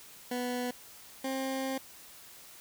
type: tone pair in turn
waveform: 20% pulse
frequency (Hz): 246.9 / 265.7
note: B3 / C4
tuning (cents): 0 / +27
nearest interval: minor second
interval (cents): 127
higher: second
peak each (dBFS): -27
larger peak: neither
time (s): 0.31-0.71 / 1.24-1.78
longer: second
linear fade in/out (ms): 5
effects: white hiss -52 dBFS RMS until 2.6 s